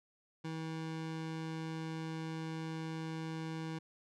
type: tone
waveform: 25% pulse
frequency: 160.6 Hz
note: E3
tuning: 45 cents flat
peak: -35 dBFS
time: 0.44-3.79 s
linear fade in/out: 10 ms
effects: low-pass 6000 Hz 12 dB/octave